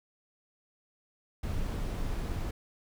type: noise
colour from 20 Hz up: brown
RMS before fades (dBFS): -33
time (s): 1.43-2.51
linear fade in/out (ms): 5
effects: none